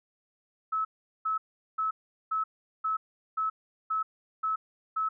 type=tone bursts; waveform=sine; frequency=1298 Hz; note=E6; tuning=27 cents flat; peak=-26 dBFS; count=9; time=0.72-5.09 s; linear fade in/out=10 ms; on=130 ms; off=400 ms; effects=none